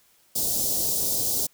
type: band-stop noise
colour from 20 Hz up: white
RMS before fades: -25 dBFS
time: 0.35-1.47 s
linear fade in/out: 10 ms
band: 660 to 4600 Hz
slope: 24 dB/octave
effects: white hiss -61 dBFS RMS until 1.53 s